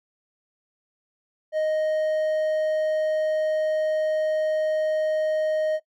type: tone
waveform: triangle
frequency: 622 Hz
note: D#5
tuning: 1 cent flat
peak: -19 dBFS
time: 1.52-5.8 s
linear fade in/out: 50 ms
effects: noise-tail reverb RT60 0.1 s tail -18 dB re dry